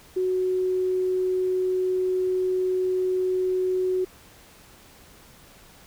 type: tone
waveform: sine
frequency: 370 Hz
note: F#4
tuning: in tune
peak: -21 dBFS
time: 0.16-4.05 s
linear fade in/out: 10 ms
effects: pink hiss -51 dBFS RMS until 5.86 s